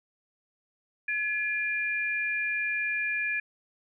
sine tone pair together, 1701.5 / 2400 Hz, G#6 / D7, +41 / +37 cents, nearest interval tritone, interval 596 cents, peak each -30 / -29 dBFS, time 1.08-3.4 s, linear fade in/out 5 ms, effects none

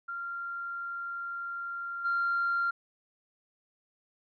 sine tone with level steps, 1386 Hz, F6, 14 cents flat, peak -34 / -25 dBFS, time 0.08-2.71 s, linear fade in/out 10 ms, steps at 2.04 s, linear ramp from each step 20 ms, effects tanh soft clip ceiling -22 dBFS

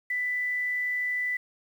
sine tone with quantisation, 1987 Hz, B6, 10 cents sharp, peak -26 dBFS, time 0.1-1.37 s, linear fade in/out 5 ms, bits 9, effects none

